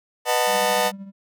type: chord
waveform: sawtooth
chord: B dominant seventh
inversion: none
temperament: just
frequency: 493.9 / 617.4 / 740.8 / 889 Hz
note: B4 / D#5 / F#5 / A5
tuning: 0 / -14 / +2 / +18 cents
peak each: -20 dBFS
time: 0.25-0.92 s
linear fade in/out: 50 ms
type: tone with tremolo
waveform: triangle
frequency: 196 Hz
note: G3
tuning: in tune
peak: -29 dBFS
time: 0.46-1.12 s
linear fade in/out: 50 ms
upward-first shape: triangle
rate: 13 Hz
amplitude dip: 70%
effects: none